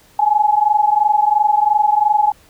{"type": "tone pair together", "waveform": "sine", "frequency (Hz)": [830.6, 853.5], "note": ["G#5", "G#5"], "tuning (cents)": [0, 47], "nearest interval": "unison", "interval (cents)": 47, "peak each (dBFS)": -14, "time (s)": [0.19, 2.32], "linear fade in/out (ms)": 5, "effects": ["pink hiss -50 dBFS RMS until 2.49 s"]}